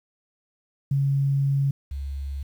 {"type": "tone pair in turn", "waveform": "sine", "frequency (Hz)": [138.59, 69.3], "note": ["C#3", "C#2"], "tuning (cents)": [0, 0], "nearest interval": "octave", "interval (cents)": 1200, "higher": "first", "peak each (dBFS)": [-19, -28], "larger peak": "first", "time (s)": [[0.91, 1.71], [1.91, 2.43]], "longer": "first", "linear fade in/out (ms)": 5, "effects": ["9-bit"]}